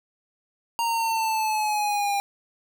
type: linear sweep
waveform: square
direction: down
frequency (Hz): 932.3 to 800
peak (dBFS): -23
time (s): 0.79-2.2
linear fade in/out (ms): 0
effects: none